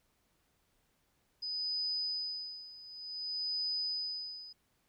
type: tone with tremolo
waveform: sine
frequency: 4992 Hz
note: D#8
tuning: 5 cents sharp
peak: -32 dBFS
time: 1.42-4.53 s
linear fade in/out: 10 ms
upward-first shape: sine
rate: 0.55 Hz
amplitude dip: 85%
effects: pink hiss -75 dBFS RMS until 4.88 s